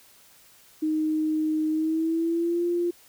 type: tone with pitch glide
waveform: sine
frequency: 311.1 to 347.2 Hz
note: D#4 to F4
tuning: 0 to -10 cents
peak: -22 dBFS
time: 0.82-2.91 s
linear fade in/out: 10 ms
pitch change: +190 cents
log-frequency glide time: 1.7-2.65 s
effects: white hiss -55 dBFS RMS until 3.08 s